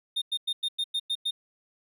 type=tone bursts; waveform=triangle; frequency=3659 Hz; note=A#7; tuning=33 cents flat; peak=-24 dBFS; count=8; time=0.16-1.31 s; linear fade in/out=10 ms; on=58 ms; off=98 ms; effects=none